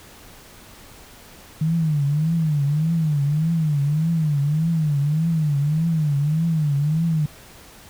sine tone with vibrato, 153.4 Hz, D#3, 24 cents flat, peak -17 dBFS, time 1.61-7.26 s, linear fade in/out 5 ms, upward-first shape triangle, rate 1.7 Hz, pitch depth 170 cents each way, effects pink hiss -45 dBFS RMS until 7.89 s

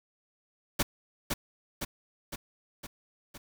pink noise with echo, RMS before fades -26 dBFS, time 0.79-0.83 s, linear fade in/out 10 ms, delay 510 ms, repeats 5, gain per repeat -4 dB, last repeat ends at 3.38 s, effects none

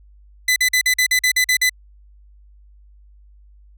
sawtooth tone bursts, 2007 Hz, B6, 27 cents sharp, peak -10 dBFS, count 10, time 0.48-1.695 s, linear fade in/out 5 ms, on 81 ms, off 45 ms, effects added 50 Hz sine -45 dBFS peak until 3.77 s

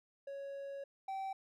triangle tone pair in turn, 555 / 773.2 Hz, C#5 / G5, +2 / -24 cents, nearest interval tritone, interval 574 cents, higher second, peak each -40 / -36 dBFS, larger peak second, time 0.27-0.84 / 1.08-1.33 s, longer first, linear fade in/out 5 ms, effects none

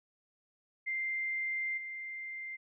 sine tone with level steps, 2093 Hz, C7, in tune, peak -32 / -39 dBFS, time 0.86-2.57 s, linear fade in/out 20 ms, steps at 1.77 s, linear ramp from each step 10 ms, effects none

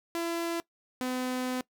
sawtooth tone pair in turn, 337 / 253.7 Hz, E4 / B3, +38 / +47 cents, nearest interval perfect fourth, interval 491 cents, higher first, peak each -26 dBFS, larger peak neither, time 0.15-0.6 / 1.01-1.61 s, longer second, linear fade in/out 0 ms, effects noise-tail reverb RT60 0.1 s tail -21 dB re dry

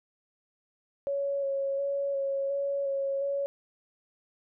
sine tone with vibrato, 554.4 Hz, C#5, in tune, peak -27 dBFS, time 1.07-3.46 s, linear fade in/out 0 ms, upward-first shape square, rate 1.4 Hz, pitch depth 15 cents each way, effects none

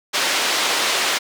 white band-pass noise, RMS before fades -20 dBFS, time 0.13-1.19 s, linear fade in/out 20 ms, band 380 to 4600 Hz, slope 12 dB/octave, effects none

